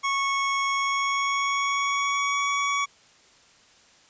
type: tone with pitch glide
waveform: 25% pulse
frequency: 1103 to 1127.5 Hz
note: C#6 to C#6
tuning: -9 to +29 cents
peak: -19 dBFS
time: 0.03-2.86 s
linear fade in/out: 20 ms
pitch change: +38 cents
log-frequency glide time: 0.7-2.46 s
effects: white hiss -56 dBFS RMS until 4.09 s + resampled to 16000 Hz